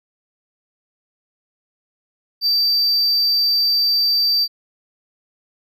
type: tone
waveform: triangle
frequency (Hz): 4657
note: D8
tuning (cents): -15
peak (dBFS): -13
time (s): 2.41-4.48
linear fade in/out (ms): 50
effects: none